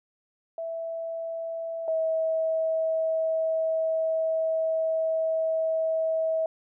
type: tone pair in turn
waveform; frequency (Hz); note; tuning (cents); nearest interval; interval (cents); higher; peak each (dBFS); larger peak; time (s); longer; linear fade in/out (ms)
sine; 659.3 / 644.2; E5 / E5; 0 / -40; unison; 40; first; -30 / -23; second; 0.58-1.88 / 1.88-6.46; second; 2
effects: none